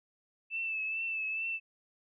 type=tone with vibrato; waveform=sine; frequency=2637 Hz; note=E7; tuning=in tune; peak=-32 dBFS; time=0.5-1.6 s; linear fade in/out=50 ms; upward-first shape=triangle; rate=2.3 Hz; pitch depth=43 cents each way; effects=none